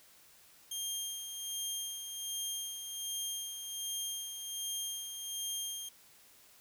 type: tone with tremolo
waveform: 15% pulse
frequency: 3200 Hz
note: G7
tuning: 35 cents sharp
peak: -28 dBFS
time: 0.71-5.89 s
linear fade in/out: 5 ms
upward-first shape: sine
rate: 1.3 Hz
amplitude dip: 50%
effects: white hiss -61 dBFS RMS until 6.6 s